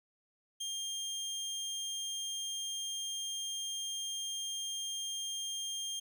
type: tone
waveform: 25% pulse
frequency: 3200 Hz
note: G7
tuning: 35 cents sharp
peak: -33 dBFS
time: 0.6-6 s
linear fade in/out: 10 ms
effects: none